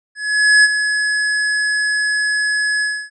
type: tone with ADSR envelope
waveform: square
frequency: 1695 Hz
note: G#6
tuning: 35 cents sharp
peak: -7 dBFS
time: 0.15-3.1 s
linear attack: 490 ms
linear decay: 33 ms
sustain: -9 dB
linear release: 280 ms
effects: resampled to 22050 Hz